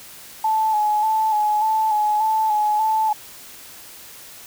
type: tone with vibrato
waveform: sine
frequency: 860 Hz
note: A5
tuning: 40 cents flat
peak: -16 dBFS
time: 0.44-3.13 s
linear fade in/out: 5 ms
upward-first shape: square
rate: 1.7 Hz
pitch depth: 31 cents each way
effects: white hiss -41 dBFS RMS until 4.46 s